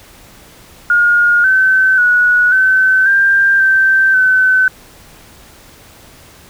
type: tone with pitch steps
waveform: sine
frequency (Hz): 1427 / 1532 / 1464 / 1528 / 1588 / 1558 / 1519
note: F6 / G6 / F#6 / G6 / G6 / G6 / F#6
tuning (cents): +37 / -40 / -19 / -45 / +22 / -11 / +45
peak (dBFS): -7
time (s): 0.9-4.68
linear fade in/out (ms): 2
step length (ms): 540
effects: pink hiss -41 dBFS RMS until 6.49 s